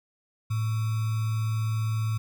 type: tone with sample-and-hold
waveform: sine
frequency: 110 Hz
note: A2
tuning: in tune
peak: -24 dBFS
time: 0.5-2.18 s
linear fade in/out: 10 ms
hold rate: 1225 Hz
effects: none